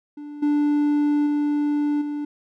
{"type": "tone with level steps", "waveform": "triangle", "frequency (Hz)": 293.7, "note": "D4", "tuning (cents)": 0, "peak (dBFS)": [-31, -15, -17, -23], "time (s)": [0.17, 2.25], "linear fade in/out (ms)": 5, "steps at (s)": [0.42, 1.26, 2.01], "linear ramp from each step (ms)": 10, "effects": []}